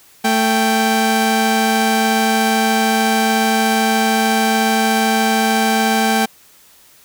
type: tone pair together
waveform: sawtooth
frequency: 221.6 / 784 Hz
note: A3 / G5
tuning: +13 / 0 cents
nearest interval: octave + minor seventh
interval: 2187 cents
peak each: -12 dBFS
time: 0.24-6.26 s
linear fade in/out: 10 ms
effects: white hiss -48 dBFS RMS until 7.04 s